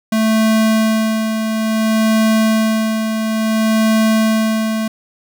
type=tone with tremolo; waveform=square; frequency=220 Hz; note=A3; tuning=in tune; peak=-11 dBFS; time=0.12-4.88 s; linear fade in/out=5 ms; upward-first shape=sine; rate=0.58 Hz; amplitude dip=50%; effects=none